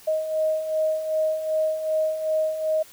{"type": "beating tone pair", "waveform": "sine", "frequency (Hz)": [625, 627.6], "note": ["D#5", "D#5"], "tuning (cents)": [8, 15], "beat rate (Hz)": 2.6, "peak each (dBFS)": [-29, -22], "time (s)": [0.07, 2.83], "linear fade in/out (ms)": 10, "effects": ["white hiss -49 dBFS RMS until 2.92 s"]}